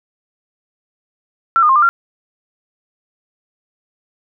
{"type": "tone with pitch steps", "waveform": "sine", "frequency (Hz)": [1351, 1219, 1063, 1197, 1380], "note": ["E6", "D#6", "C6", "D6", "F6"], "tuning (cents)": [42, -36, 27, 33, -21], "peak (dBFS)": -8, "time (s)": [1.56, 1.89], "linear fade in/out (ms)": 0, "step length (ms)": 66, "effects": []}